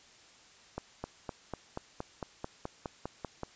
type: accelerating click train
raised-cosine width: 1 ms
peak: -22 dBFS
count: 13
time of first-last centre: 0.78-3.433 s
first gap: 260 ms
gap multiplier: 0.97
effects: white hiss -58 dBFS RMS until 3.55 s + resampled to 16000 Hz